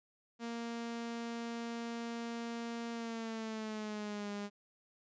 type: tone with pitch glide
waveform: sawtooth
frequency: 233.1 to 204.1 Hz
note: A#3 to G#3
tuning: 0 to -30 cents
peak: -35 dBFS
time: 0.39-4.5 s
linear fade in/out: 50 ms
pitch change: -230 cents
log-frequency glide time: 2.92-4.31 s
effects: resampled to 16000 Hz